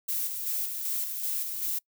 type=noise with tremolo; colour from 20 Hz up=violet; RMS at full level=-30 dBFS; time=0.08-1.79 s; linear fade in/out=10 ms; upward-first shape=square; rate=2.6 Hz; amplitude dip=40%; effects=noise-tail reverb RT60 0.1 s tail -25 dB re dry